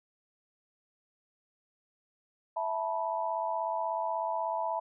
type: chord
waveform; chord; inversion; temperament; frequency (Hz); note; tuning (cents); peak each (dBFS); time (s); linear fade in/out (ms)
sine; E suspended fourth; none; equal with one note detuned; 659.3 / 880 / 976.4; E5 / A5 / B5; 0 / 0 / -20; -34; 2.56-4.8; 10
effects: none